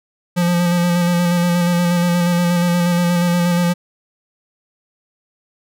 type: tone with vibrato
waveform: square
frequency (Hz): 174.61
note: F3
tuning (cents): 0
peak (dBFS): -14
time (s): 0.36-3.74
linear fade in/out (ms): 20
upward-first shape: square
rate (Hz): 8.4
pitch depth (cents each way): 20
effects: none